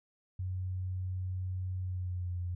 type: tone with pitch glide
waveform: sine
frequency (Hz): 92.4 to 88.84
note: F#2 to F2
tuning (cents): -2 to +30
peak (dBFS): -33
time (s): 0.39-2.55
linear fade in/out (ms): 5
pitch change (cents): -68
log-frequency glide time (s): 1.8-2.38
effects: none